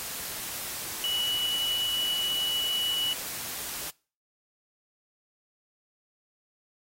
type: tone in noise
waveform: sine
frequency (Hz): 2945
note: F#7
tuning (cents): -9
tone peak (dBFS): -26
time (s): 1.04-3.13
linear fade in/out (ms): 0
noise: white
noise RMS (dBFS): -36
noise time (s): 0-3.9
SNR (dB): +7
effects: noise-tail reverb RT60 0.4 s tail -25 dB re dry + AAC 48 kbps